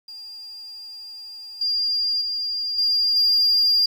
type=tone with level steps; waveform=sine; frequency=4804 Hz; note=D8; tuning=38 cents sharp; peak=-35 / -19 / -23 / -16 / -13 dBFS; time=0.08-3.86 s; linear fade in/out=5 ms; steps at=1.61 / 2.21 / 2.78 / 3.16 s; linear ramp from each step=5 ms; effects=tanh soft clip ceiling -13 dBFS + 9-bit